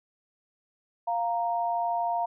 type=tone pair together; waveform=sine; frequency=698.5 / 931.5 Hz; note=F5 / A#5; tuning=0 / -2 cents; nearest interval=perfect fourth; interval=498 cents; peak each=-27 / -29 dBFS; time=1.07-2.26 s; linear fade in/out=10 ms; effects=none